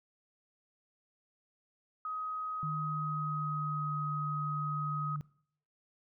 sine tone, 1260 Hz, D#6, 21 cents sharp, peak -35 dBFS, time 2.05-5.16 s, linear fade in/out 2 ms
sine tone with pitch glide, 153.4 to 148.95 Hz, D#3 to D3, -24 to +25 cents, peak -35 dBFS, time 2.63-5.21 s, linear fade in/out 0 ms, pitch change -51 cents, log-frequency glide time 2.75-4.01 s
effects noise-tail reverb RT60 0.6 s tail -21 dB re dry

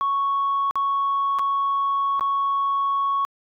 sine tone with dropouts, 1108.7 Hz, C#6, in tune, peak -18 dBFS, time 0.01-3.25 s, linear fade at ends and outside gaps 0 ms, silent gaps 0.71-0.756 / 1.387-1.393 / 2.195-2.209 s, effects tanh soft clip ceiling -16 dBFS

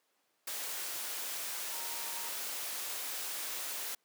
sine tone in noise, 930 Hz, A#5, 4 cents flat, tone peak -49 dBFS, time 1.72-2.29 s, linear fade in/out 5 ms, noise white, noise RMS -39 dBFS, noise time 0.47-3.95 s, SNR -13 dB, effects pink hiss -75 dBFS RMS until 4.04 s + high-pass 400 Hz 12 dB/octave

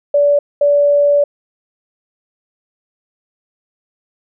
sine tone bursts at uneven times, 577 Hz, D5, 31 cents flat, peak -8 dBFS, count 2, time 0.14-0.39 / 0.61-1.24 s, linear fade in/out 5 ms, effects none

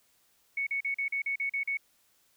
sine tone bursts, 2217 Hz, C#7, in tune, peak -28 dBFS, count 9, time 0.57-1.772 s, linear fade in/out 5 ms, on 98 ms, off 40 ms, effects white hiss -68 dBFS RMS until 2.36 s

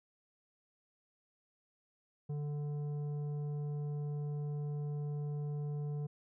sine tone with tanh clipping, 146.83 Hz, D3, in tune, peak -37 dBFS, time 2.29-6.07 s, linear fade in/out 10 ms, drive 9 dB, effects none

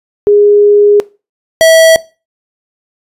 sine / square tone pair in turn, 412 / 650 Hz, G#4 / E5, -14 / -24 cents, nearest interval minor sixth, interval 790 cents, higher second, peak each -3 dBFS, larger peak neither, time 0.27-1 / 1.61-1.96 s, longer first, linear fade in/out 0 ms, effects noise-tail reverb RT60 0.3 s tail -20 dB re dry + resampled to 32000 Hz

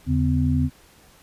sine tone cluster, 80.4 / 141.6 / 253.6 Hz, E2 / C#3 / B3, -43 / +37 / +46 cents, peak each -22 dBFS, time 0.06-0.7 s, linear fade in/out 50 ms, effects pink hiss -53 dBFS RMS until 1.22 s + resampled to 32000 Hz

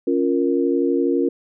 sine chord, Bb minor, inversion first, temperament equal, 277.2 / 349.2 / 466.2 Hz, Db4 / F4 / Bb4, 0 / 0 / 0 cents, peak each -20 / -20 / -22 dBFS, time 0.07-1.29 s, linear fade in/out 5 ms, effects none

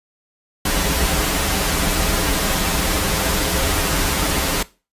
pink noise with comb filter, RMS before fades -19 dBFS, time 0.65-4.63 s, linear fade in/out 5 ms, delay 8.4 ms, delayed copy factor -0.75, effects noise-tail reverb RT60 0.3 s tail -19 dB re dry + resampled to 32000 Hz

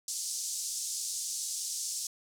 white band-pass noise, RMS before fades -36 dBFS, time 0.08-2.07 s, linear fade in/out 2 ms, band 5100 to 8600 Hz, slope 24 dB/octave, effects none

